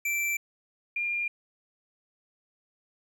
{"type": "tone pair in turn", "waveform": ["square", "sine"], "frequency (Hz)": [2340, 2404], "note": ["D7", "D7"], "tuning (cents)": [-7, 40], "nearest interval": "unison", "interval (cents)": 47, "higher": "second", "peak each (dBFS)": -27, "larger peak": "neither", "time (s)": [[0.05, 0.37], [0.96, 1.28]], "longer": "neither", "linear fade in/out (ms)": 5, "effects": ["11-bit"]}